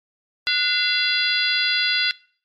harmonic tone with a mistuned harmonic, 683 Hz, F5, 39 cents flat, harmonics 2 / 3 / 4 / 5 / 6 / 7, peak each -25 / -25 / -25 / -25 / -25 / -25 dBFS, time 0.47-2.11 s, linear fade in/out 0 ms, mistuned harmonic 2, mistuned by +120 cents, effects noise-tail reverb RT60 0.5 s tail -23 dB re dry + MP3 64 kbps

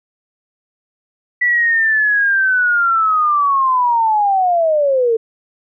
sine linear sweep, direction down, 1967 to 440 Hz, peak -11 dBFS, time 1.41-5.17 s, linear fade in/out 10 ms, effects none

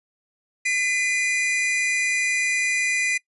45% pulse tone pair together, 2017 / 2425 Hz, B6 / D#7, +36 / -45 cents, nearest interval minor third, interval 319 cents, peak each -23 dBFS, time 0.65-3.18 s, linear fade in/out 10 ms, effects noise-tail reverb RT60 0.1 s tail -22 dB re dry + resampled to 24000 Hz

